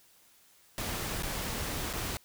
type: noise with dropouts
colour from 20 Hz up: pink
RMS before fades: -35 dBFS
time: 0.78-2.17 s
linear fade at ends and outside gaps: 0 ms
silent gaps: 1.224-1.233 / 1.929-1.936 s
effects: white hiss -62 dBFS RMS until 2.24 s